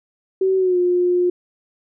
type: tone with pitch glide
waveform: sine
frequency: 380 to 356.6 Hz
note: F#4 to F4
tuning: +46 to +36 cents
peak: -14 dBFS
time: 0.41-1.3 s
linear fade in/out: 5 ms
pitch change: -110 cents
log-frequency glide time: 0.57-0.78 s
effects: none